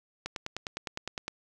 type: click train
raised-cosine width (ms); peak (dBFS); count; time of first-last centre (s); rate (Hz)
0.2; -17; 11; 0.26-1.28; 9.8
effects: none

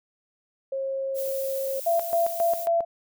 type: tone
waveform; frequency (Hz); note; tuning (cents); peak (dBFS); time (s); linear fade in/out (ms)
sine; 539; C#5; -49; -26; 0.72-1.8; 5
type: noise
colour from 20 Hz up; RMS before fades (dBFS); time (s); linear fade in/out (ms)
violet; -36; 1.14-2.68; 50
type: tone with tremolo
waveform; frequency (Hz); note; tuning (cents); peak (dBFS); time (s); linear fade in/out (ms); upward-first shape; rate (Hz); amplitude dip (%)
sine; 675; E5; +41; -19; 1.86-2.85; 10; square; 3.7; 70
effects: none

